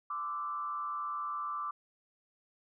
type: tone with frequency modulation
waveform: sine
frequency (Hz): 1174.7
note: D6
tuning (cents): 0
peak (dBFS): -34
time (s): 0.1-1.71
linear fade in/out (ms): 5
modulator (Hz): 145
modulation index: 0.67
effects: none